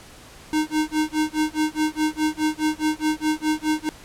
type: tone with tremolo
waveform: square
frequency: 308.7 Hz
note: D#4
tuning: 14 cents flat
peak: -18 dBFS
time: 0.53-3.89 s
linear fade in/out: 0 ms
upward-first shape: sine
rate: 4.8 Hz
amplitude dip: 100%
effects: pink hiss -45 dBFS RMS until 4.04 s + low-pass 11000 Hz 12 dB/octave